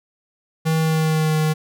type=tone with pitch glide; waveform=square; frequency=159.9 to 155.62 Hz; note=D#3 to D#3; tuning=+48 to +1 cents; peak=-17 dBFS; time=0.65-1.54 s; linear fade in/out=20 ms; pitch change=-47 cents; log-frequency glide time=0.79-1.36 s; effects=none